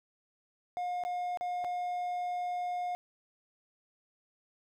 triangle tone with dropouts, 715 Hz, F5, 41 cents sharp, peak -30 dBFS, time 0.77-2.95 s, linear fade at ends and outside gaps 0 ms, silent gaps 1.037-1.05 / 1.373-1.41 / 1.642-1.646 s, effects none

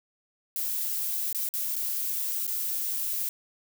violet noise with dropouts, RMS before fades -30 dBFS, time 0.56-3.29 s, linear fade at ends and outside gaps 1 ms, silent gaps 1.328-1.347 / 1.489-1.538 / 1.757-1.763 / 2.468-2.477 s, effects none

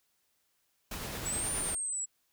pink noise with tremolo, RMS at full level -38 dBFS, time 0.91-1.75 s, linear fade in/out 5 ms, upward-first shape sine, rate 9.4 Hz, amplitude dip 25%
sine exponential two-way sweep, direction up then down, 7670 to 9330 to 7670 Hz, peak -32 dBFS, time 1.25-2.06 s, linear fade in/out 20 ms, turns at 1.53 s
effects white hiss -75 dBFS RMS until 2.32 s

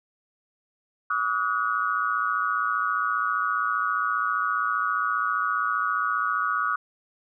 sine tone cluster, 1148 / 1263 / 1450 Hz, D6 / D#6 / F#6, -40 / +26 / -35 cents, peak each -27 dBFS, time 1.1-6.76 s, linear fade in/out 5 ms, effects none

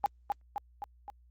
sine tone with echo, 815 Hz, G#5, 33 cents flat, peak -23 dBFS, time 0.04-0.06 s, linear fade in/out 0 ms, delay 260 ms, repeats 4, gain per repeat -4 dB, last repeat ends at 1.1 s, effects added 60 Hz sine -58 dBFS peak until 1.3 s + Opus 24 kbps

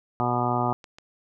harmonic tone, 122.2 Hz, B2, 18 cents flat, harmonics 1 / 2 / 3 / 4 / 5 / 6 / 7 / 8 / 9 / 10, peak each -29 / -30 / -32 / -39 / -34 / -28 / -30 / -32 / -38 / -30 dBFS, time 0.2-0.73 s, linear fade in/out 0 ms
clicks, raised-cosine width 0.2 ms, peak -27 dBFS, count 2, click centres 0.842 / 0.985 s
effects none

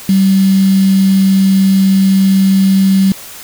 sine tone with quantisation, 192.6 Hz, G3, 30 cents flat, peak -6 dBFS, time 0.09-3.12 s, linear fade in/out 2 ms, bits 4, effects white hiss -31 dBFS RMS until 3.43 s

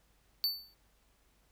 square tone with exponential decay, 4500 Hz, C#8, 25 cents sharp, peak -26 dBFS, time 0.44-0.74 s, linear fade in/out 0 ms, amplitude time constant 64 ms, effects added 50 Hz sine -70 dBFS peak until 1.51 s + pink hiss -71 dBFS RMS until 1.51 s

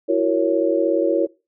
sine chord, F# dominant seventh, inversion third, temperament just, 333 / 370 / 462.5 / 555 Hz, E4 / F#4 / A#4 / C#5, +18 / 0 / -14 / +2 cents, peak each -20 / -23 / -22 / -20 dBFS, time 0.08-1.27 s, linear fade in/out 20 ms, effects noise-tail reverb RT60 0.3 s tail -23 dB re dry

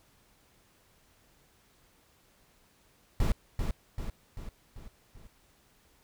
brown noise with echo, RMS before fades -25 dBFS, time 3.2-3.32 s, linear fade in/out 2 ms, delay 390 ms, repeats 5, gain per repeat -5 dB, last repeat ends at 5.27 s, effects pink hiss -65 dBFS RMS until 6.03 s

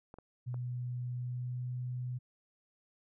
clicks, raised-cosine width 1 ms, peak -35 dBFS, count 3, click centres 0.141 / 0.186 / 0.543 s
sine tone with pitch glide, 123.47 to 124.83 Hz, B2 to B2, 0 to +19 cents, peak -35 dBFS, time 0.46-2.19 s, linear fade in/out 20 ms, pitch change +19 cents, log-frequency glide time 1.15-1.73 s
effects none

